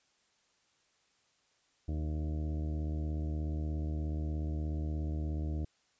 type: harmonic tone with a mistuned harmonic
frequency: 76.8 Hz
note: D#2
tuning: 22 cents flat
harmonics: 1 / 2 / 3 / 4 / 5 / 6 / 7 / 8 / 9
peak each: -33 / -41 / -47 / -43 / -53 / -56 / -56 / -56 / -57 dBFS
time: 1.88-5.65 s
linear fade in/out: 5 ms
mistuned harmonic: 6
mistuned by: -15 cents
effects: white hiss -72 dBFS RMS until 5.99 s + resampled to 16000 Hz